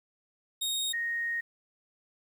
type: tone pair in turn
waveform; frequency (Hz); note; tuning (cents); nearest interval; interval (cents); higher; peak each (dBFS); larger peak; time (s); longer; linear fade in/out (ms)
sawtooth / sine; 3729 / 1864.5; A#7 / A#6; 0 / 0; octave; 1200; first; -26 / -29; first; 0.61-0.93 / 0.93-1.41; second; 10
effects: 10-bit